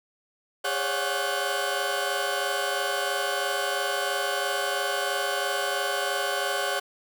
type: tone cluster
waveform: 25% pulse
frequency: 407.1 / 546 / 569 / 724 / 1521 Hz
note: G#4 / C#5 / C#5 / F#5 / F#6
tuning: -35 / -26 / +45 / -38 / +47 cents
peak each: -30 / -29 / -29 / -28 / -27 dBFS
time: 0.64-6.8 s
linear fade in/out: 10 ms
effects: none